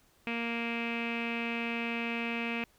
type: tone with low-pass filter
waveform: sawtooth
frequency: 233.1 Hz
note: A#3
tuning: in tune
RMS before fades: -34 dBFS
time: 0.27-2.64 s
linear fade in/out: 0 ms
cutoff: 2500 Hz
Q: 8.7
effects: pink hiss -66 dBFS RMS until 2.78 s